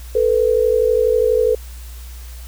sine tone pair together, 441.7 / 493.9 Hz, A4 / B4, +7 / 0 cents, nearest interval major second, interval 193 cents, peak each -15 dBFS, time 0.15-1.55 s, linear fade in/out 5 ms, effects added 60 Hz sine -31 dBFS peak until 2.47 s + white hiss -43 dBFS RMS until 2.47 s

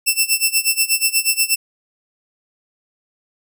10% pulse tone with tremolo, 2671 Hz, E7, 22 cents sharp, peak -3 dBFS, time 0.06-1.56 s, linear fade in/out 20 ms, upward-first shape sine, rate 8.3 Hz, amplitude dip 90%, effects none

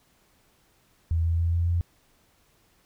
sine tone with pitch steps, 82.41 / 83.32 / 84.24 / 85.17 / 86.11 Hz, E2 / E2 / E2 / F2 / F2, 0 / +19 / +38 / -43 / -24 cents, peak -21 dBFS, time 1.11-1.81 s, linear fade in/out 0 ms, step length 140 ms, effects pink hiss -64 dBFS RMS until 2.85 s

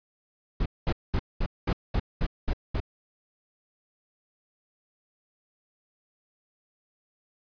brown noise bursts, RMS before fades -25 dBFS, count 9, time 0.6-2.802 s, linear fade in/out 5 ms, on 58 ms, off 210 ms, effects resampled to 11025 Hz

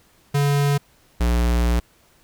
square tone pair in turn, 142.6 / 59.34 Hz, C#3 / A#1, +49 / +31 cents, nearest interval octave + minor third, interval 1518 cents, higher first, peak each -17 dBFS, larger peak neither, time 0.34-0.78 / 1.2-1.8 s, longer second, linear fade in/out 10 ms, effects pink hiss -57 dBFS RMS until 2.23 s

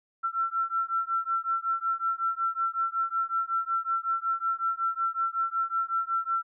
sine beating tone pair, 1345 / 1350.4 Hz, E6 / E6, +34 / +41 cents, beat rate 5.4 Hz, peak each -29 / -29 dBFS, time 0.23-6.43 s, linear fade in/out 20 ms, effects none

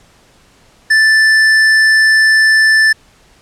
sine tone with tanh clipping, 1760 Hz, A6, in tune, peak -8 dBFS, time 0.9-2.93 s, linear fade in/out 10 ms, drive 13 dB, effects pink hiss -48 dBFS RMS until 3.41 s + low-pass 9000 Hz 12 dB/octave

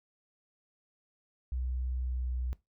sine tone with pitch glide, 63 to 62.28 Hz, B1 to B1, +35 to +15 cents, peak -31 dBFS, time 1.52-2.53 s, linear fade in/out 0 ms, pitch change -20 cents, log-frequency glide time 1.98-2.29 s, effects noise-tail reverb RT60 0.2 s tail -19 dB re dry

